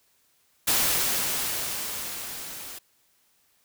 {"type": "noise with level ramp", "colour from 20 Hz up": "white", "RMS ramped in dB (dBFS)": [-22, -40], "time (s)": [0.67, 2.79], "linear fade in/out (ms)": 10, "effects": ["white hiss -66 dBFS RMS until 3.64 s"]}